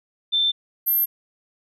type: tone pair in turn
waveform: sine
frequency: 3556 / 12643 Hz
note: A7 / G9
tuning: +18 / +14 cents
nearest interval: octave + minor seventh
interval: 2196 cents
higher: second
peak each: -17 dBFS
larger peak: neither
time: 0.32-0.52 / 0.86-1.06 s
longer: neither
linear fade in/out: 20 ms
effects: none